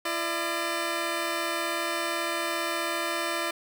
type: tone pair together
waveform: 10% pulse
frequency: 337.4 / 600 Hz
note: E4 / D5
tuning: +40 / +37 cents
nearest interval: minor seventh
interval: 997 cents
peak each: -22 dBFS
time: 0.05-3.51 s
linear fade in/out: 5 ms
effects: none